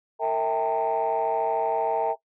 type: tone cluster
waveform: sine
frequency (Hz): 457 / 649 / 794 / 907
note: A#4 / E5 / G5 / A#5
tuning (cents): -34 / -27 / +22 / -48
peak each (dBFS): -26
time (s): 0.19-2.16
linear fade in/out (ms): 50
effects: noise-tail reverb RT60 0.1 s tail -18 dB re dry + tanh soft clip ceiling -16 dBFS